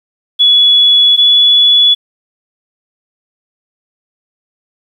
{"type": "tone pair in turn", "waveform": "sine", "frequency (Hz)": [3396, 3414], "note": ["G#7", "G#7"], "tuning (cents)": [38, 47], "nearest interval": "unison", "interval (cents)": 9, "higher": "second", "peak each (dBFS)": -4, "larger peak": "neither", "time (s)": [[0.39, 1.17], [1.17, 1.95]], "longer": "neither", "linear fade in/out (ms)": 20, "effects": ["7-bit"]}